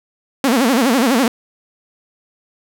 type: tone with vibrato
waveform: sawtooth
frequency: 249.3 Hz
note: B3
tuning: 16 cents sharp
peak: -8 dBFS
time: 0.44-1.28 s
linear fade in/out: 2 ms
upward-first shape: sine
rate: 12 Hz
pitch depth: 210 cents each way
effects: none